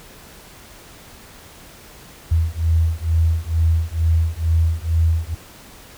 sine beating tone pair, 80.7 / 82.9 Hz, E2 / E2, -36 / +10 cents, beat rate 2.2 Hz, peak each -18 dBFS, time 2.31-5.35 s, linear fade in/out 10 ms, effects pink hiss -43 dBFS RMS until 5.97 s

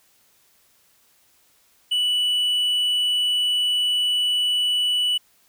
triangle tone, 2960 Hz, F#7, in tune, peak -17 dBFS, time 1.91-5.18 s, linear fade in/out 10 ms, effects white hiss -60 dBFS RMS until 5.48 s

